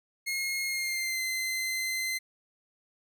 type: tone with pitch glide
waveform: sawtooth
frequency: 2153 to 2065 Hz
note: C7 to C7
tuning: +49 to -23 cents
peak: -26 dBFS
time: 0.26-2.19 s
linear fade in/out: 20 ms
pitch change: -72 cents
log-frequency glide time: 0.66-1.21 s
effects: none